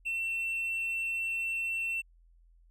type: tone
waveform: triangle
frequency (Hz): 2698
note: E7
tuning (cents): +40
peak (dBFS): -28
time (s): 0.05-2.02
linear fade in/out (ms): 20
effects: tanh soft clip ceiling -24 dBFS + added 42 Hz sine -58 dBFS peak until 2.7 s